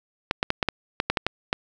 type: clicks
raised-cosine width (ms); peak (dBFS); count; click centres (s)
0.3; -5; 10; 0.311 / 0.429 / 0.504 / 0.628 / 0.687 / 1.001 / 1.1 / 1.172 / 1.266 / 1.529
effects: none